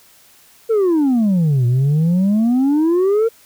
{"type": "exponential two-way sweep", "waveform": "sine", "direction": "down then up", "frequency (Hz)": [466.2, 118.6, 466.2], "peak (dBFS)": -9, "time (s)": [0.69, 3.29], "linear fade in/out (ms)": 20, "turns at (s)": 1.66, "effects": ["tanh soft clip ceiling -11 dBFS", "white hiss -49 dBFS RMS until 3.45 s"]}